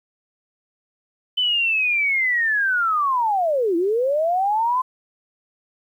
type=linear two-way sweep; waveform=sine; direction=down then up; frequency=3041 to 325.3 to 1040 Hz; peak=-17 dBFS; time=1.37-4.82 s; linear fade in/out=10 ms; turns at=3.76 s; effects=9-bit